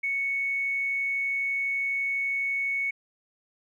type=tone with tanh clipping; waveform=triangle; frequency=2217 Hz; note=C#7; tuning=in tune; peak=-25 dBFS; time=0.03-2.91 s; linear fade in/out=10 ms; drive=3 dB; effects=none